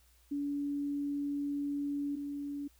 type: tone pair in turn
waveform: sine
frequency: 285.8 / 285.8 Hz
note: D4 / D4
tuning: -47 / -47 cents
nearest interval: unison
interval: 0 cents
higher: neither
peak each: -32 / -36 dBFS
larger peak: first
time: 0.31-2.16 / 2.16-2.68 s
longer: first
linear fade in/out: 10 ms
effects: added 60 Hz sine -64 dBFS peak until 2.79 s + white hiss -68 dBFS RMS until 2.79 s